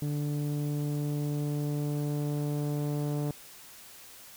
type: tone with low-pass filter sweep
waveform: sawtooth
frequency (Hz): 146.83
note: D3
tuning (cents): 0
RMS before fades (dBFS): -31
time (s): 0.02-3.31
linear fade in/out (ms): 0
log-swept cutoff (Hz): 320 to 610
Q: 0.89
effects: white hiss -50 dBFS RMS until 4.36 s